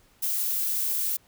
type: noise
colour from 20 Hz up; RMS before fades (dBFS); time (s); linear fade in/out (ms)
violet; -27; 0.22-1.17; 10
effects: pink hiss -61 dBFS RMS until 1.27 s